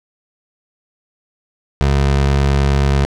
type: tone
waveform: 25% pulse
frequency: 69.4 Hz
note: C#2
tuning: 3 cents sharp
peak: -8 dBFS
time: 1.81-3.05 s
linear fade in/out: 0 ms
effects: low-pass 6000 Hz 12 dB/octave + 7-bit